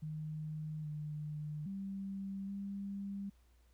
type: tone with pitch steps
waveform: sine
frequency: 154.4 / 150.7 / 195.1 / 198.5 Hz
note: D#3 / D3 / G3 / G3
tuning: -13 / +45 / -8 / +22 cents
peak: -39 dBFS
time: 0.02-3.3 s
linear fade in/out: 10 ms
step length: 820 ms
effects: added 60 Hz sine -64 dBFS peak until 3.73 s + pink hiss -75 dBFS RMS until 3.73 s